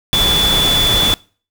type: tone in noise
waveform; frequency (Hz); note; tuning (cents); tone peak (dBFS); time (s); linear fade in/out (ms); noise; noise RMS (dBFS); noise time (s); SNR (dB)
sine; 3457; A7; -31; -12; 0.13-1.14; 0; pink; -18; 0.13-1.14; +3
effects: noise-tail reverb RT60 0.4 s tail -23 dB re dry